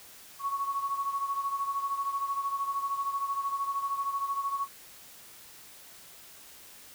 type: beating tone pair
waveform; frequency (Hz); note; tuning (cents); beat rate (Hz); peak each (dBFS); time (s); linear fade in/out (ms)
sine; 1108.7 / 1121.7; C#6 / C#6; 0 / +20; 13; -30 / -36; 0.39-4.68; 50
effects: white hiss -51 dBFS RMS until 6.94 s